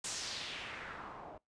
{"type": "noise with low-pass filter sweep", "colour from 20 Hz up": "white", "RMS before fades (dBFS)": -44, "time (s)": [0.04, 1.38], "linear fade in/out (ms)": 5, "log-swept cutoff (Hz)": [7900, 650], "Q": 2.1, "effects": ["noise-tail reverb RT60 0.2 s tail -24 dB re dry", "resampled to 22050 Hz"]}